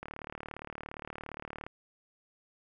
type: click train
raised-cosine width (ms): 0.5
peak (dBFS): -25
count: 62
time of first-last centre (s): 0.03-1.665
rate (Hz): 37.3
effects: none

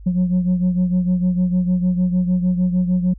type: beating tone pair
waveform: sine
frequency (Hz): 180 / 186.6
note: F#3 / F#3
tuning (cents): -47 / +15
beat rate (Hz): 6.6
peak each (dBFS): -14 / -20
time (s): 0.06-3.14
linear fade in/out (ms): 10
effects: tanh soft clip ceiling -12 dBFS + added 50 Hz sine -35 dBFS peak until 3.18 s

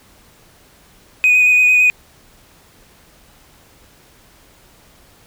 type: tone with vibrato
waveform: triangle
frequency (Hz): 2489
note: D#7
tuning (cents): 0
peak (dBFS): -6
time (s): 1.24-1.9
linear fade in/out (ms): 0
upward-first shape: square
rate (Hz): 8.9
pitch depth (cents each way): 13
effects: tanh soft clip ceiling -4 dBFS + pink hiss -49 dBFS RMS until 5.26 s

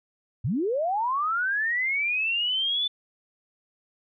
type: linear sweep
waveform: sine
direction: up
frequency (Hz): 92.5 to 3520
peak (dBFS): -23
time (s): 0.44-2.88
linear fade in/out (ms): 10
effects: none

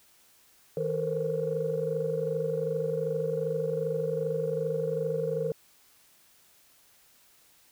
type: tone cluster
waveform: sine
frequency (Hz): 158 / 447.8 / 470.4 / 523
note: D#3 / A4 / A#4 / C5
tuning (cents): +27 / +30 / +16 / -1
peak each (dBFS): -34 / -33 / -30 / -33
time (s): 0.77-5.52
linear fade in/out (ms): 2
effects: tanh soft clip ceiling -18 dBFS + white hiss -61 dBFS RMS until 7.71 s

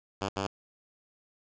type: tone bursts at uneven times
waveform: 5% pulse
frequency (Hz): 98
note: G2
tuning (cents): 0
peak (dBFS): -19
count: 2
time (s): 0.21-0.29 / 0.36-0.47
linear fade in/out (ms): 5
effects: resampled to 16000 Hz + 8-bit

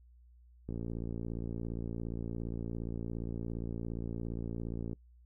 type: click train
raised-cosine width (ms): 3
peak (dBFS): -26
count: 244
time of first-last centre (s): 0.69-4.931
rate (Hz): 57.3
effects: noise-tail reverb RT60 0.1 s tail -23 dB re dry + added 60 Hz sine -57 dBFS peak until 5.25 s

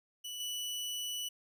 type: tone with level steps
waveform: sawtooth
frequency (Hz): 2960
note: F#7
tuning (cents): 0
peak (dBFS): -37 / -33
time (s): 0.24-1.29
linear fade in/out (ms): 10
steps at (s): 0.4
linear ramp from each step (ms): 2
effects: none

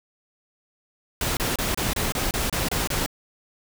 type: noise bursts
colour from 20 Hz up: pink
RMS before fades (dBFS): -25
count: 10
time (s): 1.21-3.062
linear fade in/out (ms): 2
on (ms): 160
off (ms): 28
effects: none

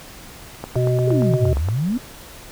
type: click train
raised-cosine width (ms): 1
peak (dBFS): -14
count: 10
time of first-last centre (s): 0.64-1.687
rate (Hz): 8.6
type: harmonic tone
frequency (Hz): 124.9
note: B2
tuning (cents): +20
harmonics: 1 / 3 / 5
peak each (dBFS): -17 / -22 / -24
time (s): 0.76-1.53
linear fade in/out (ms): 0
type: exponential two-way sweep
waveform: sine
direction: down then up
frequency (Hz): 415.3 to 65.41 to 264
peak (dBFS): -18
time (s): 1.07-1.98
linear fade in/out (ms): 10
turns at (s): 1.56
effects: pink hiss -40 dBFS RMS until 2.51 s

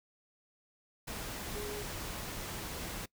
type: tone in noise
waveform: sine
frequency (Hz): 415.3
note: G#4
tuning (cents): 0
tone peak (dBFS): -40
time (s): 1.55-1.83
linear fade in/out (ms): 10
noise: pink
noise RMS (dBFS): -41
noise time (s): 1.07-3.06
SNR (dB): -2
effects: noise-tail reverb RT60 0.1 s tail -22 dB re dry

